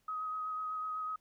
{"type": "tone with vibrato", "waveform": "sine", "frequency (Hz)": 1262, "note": "D#6", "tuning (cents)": 24, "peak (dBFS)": -35, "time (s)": [0.08, 1.16], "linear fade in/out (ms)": 5, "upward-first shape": "sine", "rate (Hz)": 8, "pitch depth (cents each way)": 14, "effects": ["pink hiss -75 dBFS RMS until 1.2 s"]}